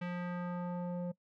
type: tone with low-pass filter sweep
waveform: square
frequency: 176.9 Hz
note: F3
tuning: 23 cents sharp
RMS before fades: -38 dBFS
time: 0.01-1.12 s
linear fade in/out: 10 ms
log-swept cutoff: 2500 to 540 Hz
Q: 1.6
effects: noise-tail reverb RT60 0.1 s tail -21 dB re dry